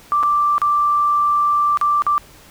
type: tone with dropouts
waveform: sine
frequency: 1174.7 Hz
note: D6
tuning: in tune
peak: -13 dBFS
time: 0.12-2.18 s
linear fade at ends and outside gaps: 0 ms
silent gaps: 0.229-0.234 / 0.581-0.617 / 1.773-1.813 / 2.021-2.066 s
effects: pink hiss -45 dBFS RMS until 2.5 s